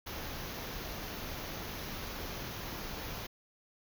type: band-stop noise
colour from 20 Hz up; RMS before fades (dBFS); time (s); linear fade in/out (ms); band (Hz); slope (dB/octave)
pink; -41; 0.06-3.27; 10; 6600 to 11000; 96
effects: none